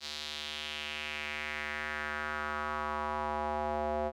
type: tone with band-pass filter sweep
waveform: square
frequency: 75.2 Hz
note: D2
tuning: 42 cents sharp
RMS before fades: -36 dBFS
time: 0-4.12 s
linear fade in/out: 50 ms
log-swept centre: 4300 to 640 Hz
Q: 2.8
effects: none